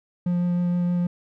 triangle tone with vibrato, 176.1 Hz, F3, 15 cents sharp, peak -18 dBFS, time 0.26-1.07 s, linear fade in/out 5 ms, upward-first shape triangle, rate 6.4 Hz, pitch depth 10 cents each way, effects none

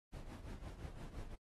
brown noise with tremolo, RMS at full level -45 dBFS, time 0.12-1.36 s, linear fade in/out 20 ms, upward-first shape triangle, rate 5.8 Hz, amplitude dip 75%, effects AAC 32 kbps

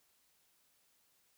silence, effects white hiss -73 dBFS RMS until 1.37 s

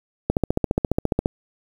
click train, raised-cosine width 2 ms, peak -5 dBFS, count 15, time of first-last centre 0.3-1.259 s, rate 14.6 Hz, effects 7-bit

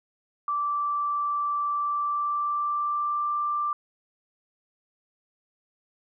sine tone with pitch glide, 1167 to 1180.6 Hz, D6 to D6, -11 to +9 cents, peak -24 dBFS, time 0.48-3.73 s, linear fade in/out 2 ms, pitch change +20 cents, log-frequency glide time 1.71-3.32 s, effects none

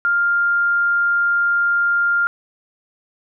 sine tone, 1400 Hz, F6, 4 cents sharp, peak -14 dBFS, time 0.05-2.27 s, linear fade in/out 0 ms, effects none

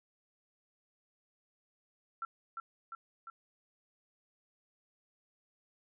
sine tone with echo, 1347 Hz, E6, 37 cents sharp, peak -35 dBFS, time 2.22-2.25 s, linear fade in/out 2 ms, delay 350 ms, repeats 3, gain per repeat -3 dB, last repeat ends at 3.3 s, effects none

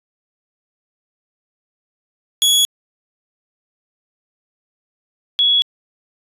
sawtooth / sine tone pair in turn, 3362 / 3362 Hz, G#7 / G#7, +20 / +20 cents, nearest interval unison, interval 0 cents, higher neither, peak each -8 / -11 dBFS, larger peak first, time 2.42-2.65 / 5.39-5.62 s, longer neither, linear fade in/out 0 ms, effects resampled to 32000 Hz

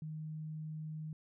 sine tone, 155.56 Hz, D#3, in tune, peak -40 dBFS, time 0.02-1.13 s, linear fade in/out 2 ms, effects none

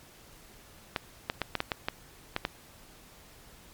clicks, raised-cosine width 0.3 ms, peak -12 dBFS, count 9, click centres 0.962 / 1.299 / 1.417 / 1.553 / 1.604 / 1.718 / 1.885 / 2.364 / 2.451 s, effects pink hiss -54 dBFS RMS until 3.73 s + MP3 96 kbps

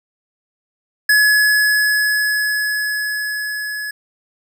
square tone with level ramp, 1697 Hz, G#6, 37 cents sharp, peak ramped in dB -10 to -24 dBFS, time 1.09-3.91 s, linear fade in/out 5 ms, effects none

